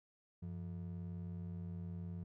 triangle ring-modulated tone, 133.3 Hz, C3, 33 cents sharp, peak -37 dBFS, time 0.42-2.24 s, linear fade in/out 10 ms, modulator 39.7 Hz, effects none

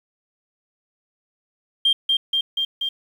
sine tone with echo, 3188 Hz, G7, 28 cents sharp, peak -13 dBFS, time 1.85-1.93 s, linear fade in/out 5 ms, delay 240 ms, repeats 4, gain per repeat -2 dB, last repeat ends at 2.89 s, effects tanh soft clip ceiling -9 dBFS + 8-bit

